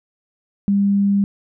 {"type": "tone", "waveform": "sine", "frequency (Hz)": 200, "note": "G3", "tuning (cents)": 35, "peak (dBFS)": -13, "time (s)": [0.68, 1.24], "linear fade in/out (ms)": 0, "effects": []}